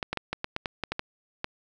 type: clicks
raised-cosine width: 0.3 ms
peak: -13 dBFS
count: 11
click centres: 0.028 / 0.13 / 0.173 / 0.33 / 0.444 / 0.564 / 0.658 / 0.837 / 0.92 / 0.994 / 1.444 s
effects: none